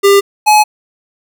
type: tone pair in turn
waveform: square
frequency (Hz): 399 / 848.1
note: G4 / G#5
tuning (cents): +31 / +36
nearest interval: octave + minor second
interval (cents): 1305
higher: second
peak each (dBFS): -5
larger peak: neither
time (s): 0.03-0.21 / 0.46-0.64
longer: neither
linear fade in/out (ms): 20
effects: none